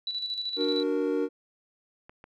sine tone with tremolo, 3951 Hz, B7, in tune, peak -28 dBFS, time 0.07-0.83 s, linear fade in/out 2 ms, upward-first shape square, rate 13 Hz, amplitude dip 50%
triangle chord, D augmented, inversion none, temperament equal, 293.7 / 370 / 466.2 Hz, D4 / F#4 / A#4, 0 / 0 / 0 cents, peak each -27 / -29 / -26 dBFS, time 0.56-1.29 s, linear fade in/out 50 ms
clicks, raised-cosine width 0.5 ms, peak -32 dBFS, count 2, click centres 2.095 / 2.241 s
effects none

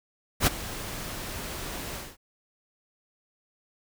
pink noise with ADSR envelope, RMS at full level -19 dBFS, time 0.4-2.17 s, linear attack 68 ms, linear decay 17 ms, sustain -17 dB, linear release 210 ms, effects none

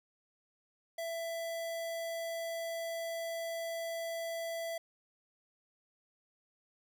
square tone, 665 Hz, E5, 15 cents sharp, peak -37 dBFS, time 0.98-4.78 s, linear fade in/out 5 ms, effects none

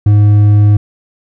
triangle tone with hard clipping, 103.83 Hz, G#2, in tune, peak -5 dBFS, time 0.06-0.77 s, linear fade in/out 5 ms, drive 7 dB, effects none

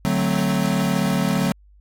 square chord, D dominant seventh, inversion none, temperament equal, 146.83 / 185 / 220 / 261.6 Hz, D3 / F#3 / A3 / C4, 0 / 0 / 0 / 0 cents, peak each -26 / -22 / -25 / -27 dBFS, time 0.05-1.52 s, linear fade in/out 0 ms, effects added 50 Hz sine -48 dBFS peak until 1.8 s + AAC 64 kbps

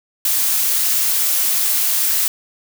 blue noise, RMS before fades -17 dBFS, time 0.25-2.28 s, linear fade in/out 2 ms, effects none

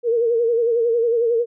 sine tone with vibrato, 466.2 Hz, A#4, in tune, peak -15 dBFS, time 0.03-1.46 s, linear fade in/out 50 ms, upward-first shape sine, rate 11 Hz, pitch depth 63 cents each way, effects none

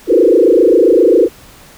sine tone with frequency modulation, 413 Hz, G#4, 10 cents flat, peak -5 dBFS, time 0.07-1.29 s, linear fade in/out 50 ms, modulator 27.5 Hz, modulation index 3.3, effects pink hiss -40 dBFS RMS until 1.77 s

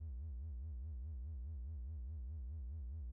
triangle tone with vibrato, 69.3 Hz, C#2, in tune, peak -40 dBFS, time 0-3.12 s, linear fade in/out 20 ms, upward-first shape sine, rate 4.8 Hz, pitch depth 290 cents each way, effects tanh soft clip ceiling -39 dBFS

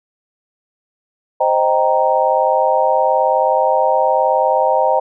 sine chord, C minor seventh, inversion none, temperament equal, 523.3 / 622.3 / 784 / 932.3 Hz, C5 / Eb5 / G5 / Bb5, 0 / 0 / 0 / 0 cents, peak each -17 dBFS, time 1.4-5 s, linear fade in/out 10 ms, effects none

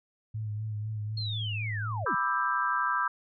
sine tone with vibrato, 107.1 Hz, A2, 46 cents flat, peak -31 dBFS, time 0.34-2.05 s, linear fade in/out 10 ms, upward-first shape sine, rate 4 Hz, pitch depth 38 cents each way
sine linear sweep, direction down, 4308 to 132.6 Hz, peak -34 dBFS, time 1.17-2.15 s, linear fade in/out 5 ms
sine chord, E minor seventh, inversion second, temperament just, 988.9 / 1186.7 / 1318.5 / 1582.2 Hz, B5 / D6 / E6 / G6, +2 / +18 / 0 / +16 cents, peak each -31 dBFS, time 2.06-3.08 s, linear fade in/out 5 ms
effects none

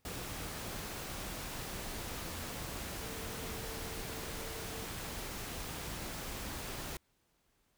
sine tone in noise, 448.2 Hz, A4, 32 cents sharp, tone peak -49 dBFS, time 3.01-4.87 s, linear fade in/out 2 ms, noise pink, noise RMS -42 dBFS, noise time 0.05-6.97 s, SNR -10 dB, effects pink hiss -75 dBFS RMS until 7.77 s

